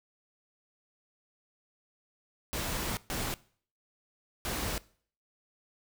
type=noise bursts at uneven times; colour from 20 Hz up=pink; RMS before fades=-34 dBFS; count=3; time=2.53-2.97 / 3.1-3.34 / 4.45-4.78 s; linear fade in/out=0 ms; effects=noise-tail reverb RT60 0.5 s tail -21 dB re dry